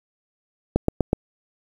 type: click train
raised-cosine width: 2 ms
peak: -4 dBFS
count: 4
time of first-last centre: 0.76-1.131 s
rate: 8.09 Hz
effects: 7-bit